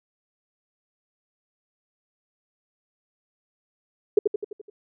sine tone with echo, 415.3 Hz, G#4, in tune, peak -11 dBFS, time 4.17-4.19 s, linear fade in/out 5 ms, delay 85 ms, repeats 6, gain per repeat -5 dB, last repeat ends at 4.7 s, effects none

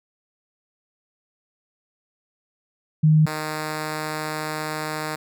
sine / 5% pulse tone pair in turn, 155.1 / 154.48 Hz, D#3 / D#3, -5 / -12 cents, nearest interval unison, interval 7 cents, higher first, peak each -12 / -15 dBFS, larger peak first, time 3.03-3.26 / 3.26-5.16 s, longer second, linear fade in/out 10 ms, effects none

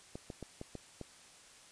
clicks, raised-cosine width 2 ms, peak -29 dBFS, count 6, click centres 0.155 / 0.302 / 0.427 / 0.614 / 0.753 / 1.013 s, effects white hiss -58 dBFS RMS until 1.71 s + resampled to 22050 Hz

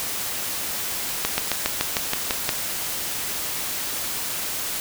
slowing click train, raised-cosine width 0.2 ms, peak -3 dBFS, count 9, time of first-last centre 1.25-2.491 s, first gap 130 ms, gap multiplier 1.05, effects white hiss -28 dBFS RMS until 4.8 s

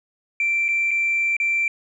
sine tone with dropouts, 2349 Hz, D7, in tune, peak -17 dBFS, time 0.4-1.68 s, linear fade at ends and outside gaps 2 ms, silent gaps 0.683-0.687 / 0.909-0.913 / 1.367-1.4 s, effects tanh soft clip ceiling -14 dBFS

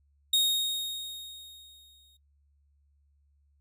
40% pulse tone with exponential decay, 3729 Hz, A#7, in tune, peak -19 dBFS, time 0.33-2.17 s, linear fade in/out 5 ms, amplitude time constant 400 ms, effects noise-tail reverb RT60 0.1 s tail -23 dB re dry + added 71 Hz sine -64 dBFS peak until 3.6 s

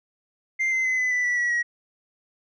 sine tone with pitch steps, 2093 / 2065 / 2038 / 2011 / 1984.7 / 1958.5 / 1932.6 / 1907.1 Hz, C7 / C7 / C7 / B6 / B6 / B6 / B6 / A#6, 0 / -23 / -46 / +31 / +8 / -15 / -38 / +39 cents, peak -18 dBFS, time 0.59-1.63 s, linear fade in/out 20 ms, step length 130 ms, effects tanh soft clip ceiling -20 dBFS

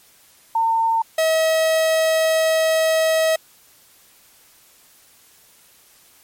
sine / 45% pulse tone pair in turn, 906 / 640.6 Hz, A#5 / E5, -50 / -50 cents, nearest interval tritone, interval 600 cents, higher first, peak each -15 dBFS, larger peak neither, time 0.55-1.02 / 1.18-3.36 s, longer second, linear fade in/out 5 ms, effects white hiss -52 dBFS RMS until 6.23 s + MP3 64 kbps

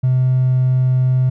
triangle tone with hard clipping, 128.4 Hz, C3, 32 cents flat, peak -12 dBFS, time 0.03-1.3 s, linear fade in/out 10 ms, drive 4 dB, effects none

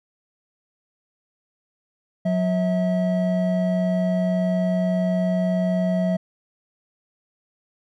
triangle tone pair together, 181.79 / 647 Hz, F#3 / E5, -30 / -32 cents, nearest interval octave + minor seventh, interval 2198 cents, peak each -18 / -22 dBFS, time 2.25-6.17 s, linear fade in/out 10 ms, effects none

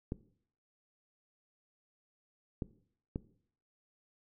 clicks, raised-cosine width 3 ms, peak -22 dBFS, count 3, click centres 0.121 / 2.622 / 3.159 s, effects noise-tail reverb RT60 0.6 s tail -18 dB re dry

